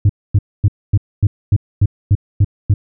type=tone bursts; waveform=sine; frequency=100.9 Hz; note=G#2; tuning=49 cents flat; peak=-4 dBFS; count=10; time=0.05-2.74 s; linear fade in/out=5 ms; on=44 ms; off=250 ms; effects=tanh soft clip ceiling -6 dBFS